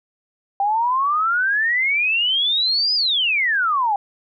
sine exponential two-way sweep, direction up then down, 784 to 5070 to 784 Hz, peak -16 dBFS, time 0.6-3.96 s, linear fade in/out 2 ms, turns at 2.94 s, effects none

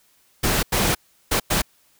pink noise bursts at uneven times, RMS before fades -20 dBFS, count 4, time 0.43-0.63 / 0.72-0.95 / 1.31-1.4 / 1.5-1.62 s, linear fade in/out 10 ms, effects white hiss -60 dBFS RMS until 1.99 s

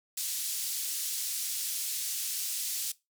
white band-pass noise, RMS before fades -34 dBFS, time 0.17-2.92 s, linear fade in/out 5 ms, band 4200 to 13000 Hz, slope 12 dB/octave, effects noise-tail reverb RT60 0.2 s tail -19 dB re dry

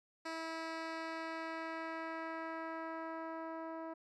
10% pulse tone with low-pass filter sweep, 324.9 Hz, E4, 25 cents flat, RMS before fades -43 dBFS, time 0.25-3.94 s, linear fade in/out 10 ms, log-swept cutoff 6000 to 860 Hz, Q 0.88, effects none

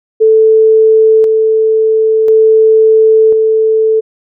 sine tone with tremolo, 440 Hz, A4, in tune, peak -3 dBFS, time 0.2-4.01 s, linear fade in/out 20 ms, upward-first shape square, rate 0.48 Hz, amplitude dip 30%, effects none

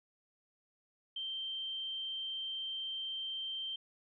sine tone, 3136 Hz, G7, in tune, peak -37 dBFS, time 1.16-3.76 s, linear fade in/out 5 ms, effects none

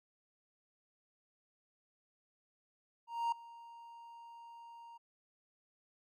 triangle tone with ADSR envelope, 932.3 Hz, A#5, in tune, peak -28 dBFS, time 3.07-4.98 s, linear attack 250 ms, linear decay 4 ms, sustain -21 dB, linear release 14 ms, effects none

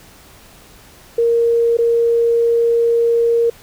sine tone with dropouts, 466.2 Hz, A#4, in tune, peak -11 dBFS, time 1.18-3.5 s, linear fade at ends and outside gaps 5 ms, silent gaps 1.771-1.786 s, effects pink hiss -44 dBFS RMS until 3.62 s

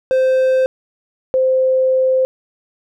triangle / sine tone pair in turn, 520 / 520 Hz, C5 / C5, -11 / -11 cents, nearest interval unison, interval 0 cents, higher neither, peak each -9 / -11 dBFS, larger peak first, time 0.11-0.66 / 1.34-2.25 s, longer second, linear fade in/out 0 ms, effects none

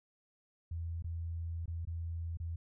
sine tone with dropouts, 83.5 Hz, E2, 23 cents sharp, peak -36 dBFS, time 0.71-2.56 s, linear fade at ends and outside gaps 5 ms, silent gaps 1.024-1.042 / 1.658-1.678 / 1.852-1.872 / 2.372-2.4 s, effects none

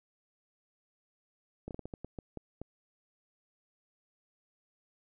slowing click train, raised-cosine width 2 ms, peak -27 dBFS, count 10, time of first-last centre 1.68-2.616 s, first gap 28 ms, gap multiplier 1.31, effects none

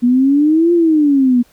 sine exponential two-way sweep, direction up then down, 238.1 to 349.2 to 238.1 Hz, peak -8 dBFS, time 0.02-1.43 s, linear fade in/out 20 ms, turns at 0.73 s, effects pink hiss -52 dBFS RMS until 1.52 s

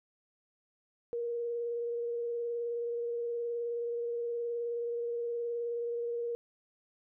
sine tone with vibrato, 472.1 Hz, A#4, 22 cents sharp, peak -32 dBFS, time 1.13-6.35 s, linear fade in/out 0 ms, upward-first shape sine, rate 19 Hz, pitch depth 16 cents each way, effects none

